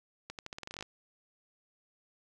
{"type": "accelerating click train", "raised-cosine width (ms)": 0.2, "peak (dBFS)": -24, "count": 13, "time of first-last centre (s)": [0.3, 0.826], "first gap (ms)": 88, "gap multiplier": 0.86, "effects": []}